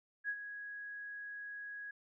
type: tone with ADSR envelope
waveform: sine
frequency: 1661.2 Hz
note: G#6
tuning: in tune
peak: -33 dBFS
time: 0.24-1.91 s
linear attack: 49 ms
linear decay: 62 ms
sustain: -10 dB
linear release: 5 ms
effects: none